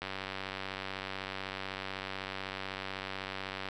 click train, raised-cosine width 0.3 ms, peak -21 dBFS, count 353, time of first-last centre 0.02-3.687 s, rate 96 Hz, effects none

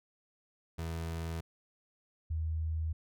30% pulse / sine tone pair in turn, 82.41 / 79.74 Hz, E2 / D#2, 0 / +43 cents, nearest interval minor second, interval 57 cents, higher first, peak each -33 / -31 dBFS, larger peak second, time 0.78-1.41 / 2.3-2.93 s, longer neither, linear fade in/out 10 ms, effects none

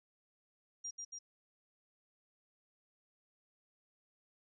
sine tone with echo, 5700 Hz, F8, 34 cents sharp, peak -40 dBFS, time 0.84-0.91 s, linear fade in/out 10 ms, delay 140 ms, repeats 2, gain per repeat -2 dB, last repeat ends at 1.19 s, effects none

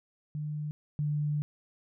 sine tone pair in turn, 150.2 / 148.39 Hz, D3 / D3, +39 / +18 cents, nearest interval unison, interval 21 cents, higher first, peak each -32 / -27 dBFS, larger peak second, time 0.35-0.71 / 0.99-1.42 s, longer second, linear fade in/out 0 ms, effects none

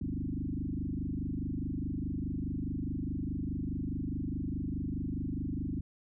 sine tone with frequency modulation, 172.1 Hz, F3, 25 cents flat, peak -32 dBFS, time 0.01-5.81 s, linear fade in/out 5 ms, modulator 24.8 Hz, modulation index 5.1, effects none

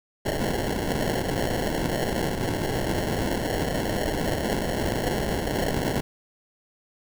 violet noise with sample-and-hold, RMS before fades -26 dBFS, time 0.25-6.01 s, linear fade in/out 10 ms, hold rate 1225 Hz, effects none

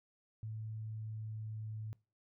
sine tone with pitch glide, 109.6 to 108.72 Hz, A2 to A2, -6 to -20 cents, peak -40 dBFS, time 0.43-1.93 s, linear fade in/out 0 ms, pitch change -14 cents, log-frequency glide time 0.68-1.72 s, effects noise-tail reverb RT60 0.3 s tail -23 dB re dry

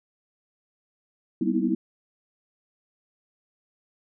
sine tone cluster, 193.6 / 239.5 / 251.3 / 315.8 / 328.5 Hz, G3 / A#3 / B3 / D#4 / E4, -21 / +47 / +30 / +26 / -6 cents, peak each -28 dBFS, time 1.41-1.75 s, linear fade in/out 5 ms, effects none

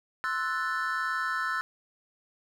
triangle chord, F# half-diminished seventh, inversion second, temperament equal, 1046.5 / 1318.5 / 1480 / 1760 Hz, C6 / E6 / F#6 / A6, 0 / 0 / 0 / 0 cents, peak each -35 / -30 / -31 / -32 dBFS, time 0.24-1.61 s, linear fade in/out 0 ms, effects none

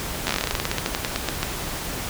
slowing click train, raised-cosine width 0.2 ms, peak -5 dBFS, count 23, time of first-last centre 0.27-1.43 s, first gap 11 ms, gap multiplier 1.13, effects pink hiss -30 dBFS RMS until 2.09 s

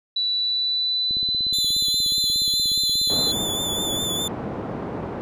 sine tone with pitch glide, 3953 to 4069 Hz, B7 to C8, +1 to -49 cents, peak -20 dBFS, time 0.16-3.32 s, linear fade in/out 5 ms, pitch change +50 cents, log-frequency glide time 0.36-2.27 s
click train, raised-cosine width 3 ms, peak -25 dBFS, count 50, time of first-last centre 1.11-4.027 s, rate 16.8 Hz
sawtooth tone with vibrato, 3500 Hz, A7, 10 cents flat, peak -21 dBFS, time 1.53-4.28 s, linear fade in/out 5 ms, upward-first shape sine, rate 4.9 Hz, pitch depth 33 cents each way
pink band-pass noise, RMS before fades -30 dBFS, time 3.1-5.21 s, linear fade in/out 0 ms, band 130 to 790 Hz, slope 12 dB/octave
effects none

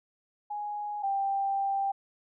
sine tone pair in turn, 830.6 / 788 Hz, G#5 / G5, 0 / +9 cents, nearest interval minor second, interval 91 cents, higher first, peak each -32 / -26 dBFS, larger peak second, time 0.5-1.03 / 1.03-1.92 s, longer second, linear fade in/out 10 ms, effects none

